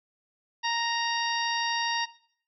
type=harmonic tone; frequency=932.3 Hz; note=A#5; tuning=in tune; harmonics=1 / 2 / 3 / 4 / 5 / 6; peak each=-29 / -32 / -34 / -35 / -36 / -37 dBFS; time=0.63-2.06 s; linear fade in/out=20 ms; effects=noise-tail reverb RT60 0.6 s tail -18 dB re dry